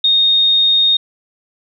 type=tone; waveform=sine; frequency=3700 Hz; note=A#7; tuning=14 cents flat; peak=-9 dBFS; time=0.04-0.97 s; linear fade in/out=5 ms; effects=none

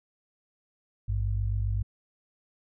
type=tone pair together; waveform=sine; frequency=53.66 / 101.3 Hz; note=A1 / G#2; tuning=-43 / -43 cents; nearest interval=major seventh; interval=1100 cents; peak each=-28 dBFS; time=1.08-1.83 s; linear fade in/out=10 ms; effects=none

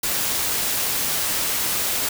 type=noise; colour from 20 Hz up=white; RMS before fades=-23 dBFS; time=0.03-2.09 s; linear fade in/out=5 ms; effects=none

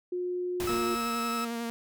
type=tone with pitch glide; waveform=sine; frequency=358.9 to 355.2 Hz; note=F4 to F4; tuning=+47 to +29 cents; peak=-29 dBFS; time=0.12-0.95 s; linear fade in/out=5 ms; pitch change=-18 cents; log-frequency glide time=0.58-0.68 s
type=noise with exponential decay; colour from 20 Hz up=pink; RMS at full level=-35 dBFS; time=0.6-1.66 s; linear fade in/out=0 ms; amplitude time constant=230 ms
type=tone; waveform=40% pulse; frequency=1301 Hz; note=E6; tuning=23 cents flat; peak=-30 dBFS; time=0.67-1.45 s; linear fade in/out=5 ms
type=tone with vibrato; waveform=sawtooth; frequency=233.1 Hz; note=A#3; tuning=in tune; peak=-28 dBFS; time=0.69-1.7 s; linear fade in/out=0 ms; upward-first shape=sine; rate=11 Hz; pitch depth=19 cents each way
effects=none

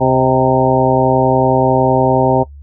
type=harmonic tone with a mistuned harmonic; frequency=130.81 Hz; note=C3; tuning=in tune; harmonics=1 / 2 / 3 / 4 / 5 / 6 / 7; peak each=-17 / -17 / -17 / -17 / -17 / -17 / -17 dBFS; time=0-2.44 s; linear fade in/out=20 ms; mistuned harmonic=5; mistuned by=-41 cents; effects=noise-tail reverb RT60 0.1 s tail -18 dB re dry + added 71 Hz sine -32 dBFS peak until 2.62 s

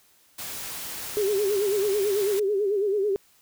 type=noise; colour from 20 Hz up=white; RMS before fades=-35 dBFS; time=0.38-2.4 s; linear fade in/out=10 ms
type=tone with vibrato; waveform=sine; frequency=403.9 Hz; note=G#4; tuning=48 cents flat; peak=-21 dBFS; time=1.17-3.16 s; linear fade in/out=0 ms; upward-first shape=sine; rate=9.1 Hz; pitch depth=94 cents each way
effects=white hiss -60 dBFS RMS until 3.41 s

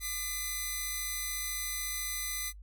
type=tone pair together; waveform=5% pulse; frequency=1200 / 2018 Hz; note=D6 / B6; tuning=+37 / +37 cents; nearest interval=major sixth; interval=900 cents; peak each=-31 / -24 dBFS; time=0-2.53 s; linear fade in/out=50 ms; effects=noise-tail reverb RT60 0.1 s tail -23 dB re dry + added 50 Hz sine -46 dBFS peak until 2.62 s

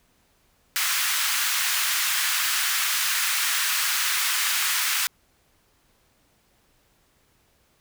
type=high-pass noise; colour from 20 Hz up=pink; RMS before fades=-24 dBFS; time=0.76-5.07 s; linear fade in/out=0 ms; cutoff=1300 Hz; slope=24 dB/octave; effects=pink hiss -64 dBFS RMS until 7.8 s

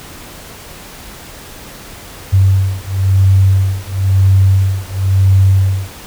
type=beating tone pair; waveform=sine; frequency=95.6 / 96.58 Hz; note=G2 / G2; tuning=-43 / -25 cents; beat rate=0.98 Hz; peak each=-11 dBFS; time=2.32-5.89 s; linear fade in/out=20 ms; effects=pink hiss -33 dBFS RMS until 6.06 s

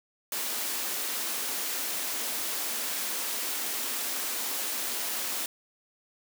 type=high-pass noise; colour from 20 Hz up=white; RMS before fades=-32 dBFS; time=0.32-5.46 s; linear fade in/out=2 ms; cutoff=210 Hz; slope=96 dB/octave; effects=none

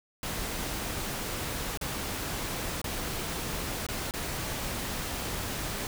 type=noise with dropouts; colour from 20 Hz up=pink; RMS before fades=-34 dBFS; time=0.23-5.87 s; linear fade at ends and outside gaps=1 ms; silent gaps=1.774-1.812 / 2.816-2.842 / 3.866-3.887 / 4.11-4.138 s; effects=none

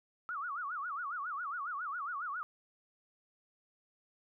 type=tone with vibrato; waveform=sine; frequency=1274 Hz; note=D#6; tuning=41 cents sharp; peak=-36 dBFS; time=0.29-2.43 s; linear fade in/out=0 ms; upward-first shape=sine; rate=7.3 Hz; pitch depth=250 cents each way; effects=none

